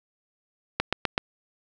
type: click train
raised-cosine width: 0.3 ms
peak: -6 dBFS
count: 4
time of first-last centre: 0.8-1.179 s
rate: 7.92 Hz
effects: none